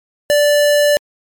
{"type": "tone", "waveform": "square", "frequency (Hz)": 585, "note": "D5", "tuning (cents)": -7, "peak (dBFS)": -10, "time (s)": [0.3, 0.97], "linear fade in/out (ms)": 0, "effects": ["MP3 96 kbps"]}